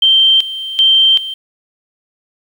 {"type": "tone with tremolo", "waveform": "sine", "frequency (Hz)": 3136, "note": "G7", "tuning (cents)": 0, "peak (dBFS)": -6, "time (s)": [0.02, 1.34], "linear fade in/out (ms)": 5, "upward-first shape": "square", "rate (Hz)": 1.3, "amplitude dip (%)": 80, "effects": ["7-bit"]}